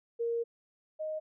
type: tone pair in turn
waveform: sine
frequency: 466.2 / 622.3 Hz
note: A#4 / D#5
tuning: 0 / 0 cents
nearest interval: perfect fourth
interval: 500 cents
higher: second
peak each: -29 / -33 dBFS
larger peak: first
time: 0.19-0.44 / 0.99-1.2 s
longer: first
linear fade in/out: 20 ms
effects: none